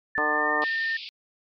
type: tone with pitch glide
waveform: sine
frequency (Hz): 1760 to 1809.5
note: A6 to A6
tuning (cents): 0 to +48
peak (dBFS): -24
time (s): 0.15-0.97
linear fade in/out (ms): 5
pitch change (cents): +48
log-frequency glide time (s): 0.25-0.49
type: harmonic tone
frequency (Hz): 150.6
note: D3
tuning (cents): +44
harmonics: 2 / 3 / 4 / 5 / 6 / 7 / 8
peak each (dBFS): -34 / -32 / -32 / -32 / -31 / -33 / -29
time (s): 0.18-0.64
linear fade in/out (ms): 0
type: band-pass noise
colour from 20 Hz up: white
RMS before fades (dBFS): -39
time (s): 0.62-1.09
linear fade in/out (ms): 0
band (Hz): 2300 to 4900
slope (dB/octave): 96
effects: MP3 96 kbps